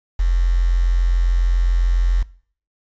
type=tone with quantisation; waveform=sine; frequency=43.65 Hz; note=F1; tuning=in tune; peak=-13 dBFS; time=0.19-2.23 s; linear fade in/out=10 ms; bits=6; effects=noise-tail reverb RT60 0.5 s tail -20 dB re dry + resampled to 16000 Hz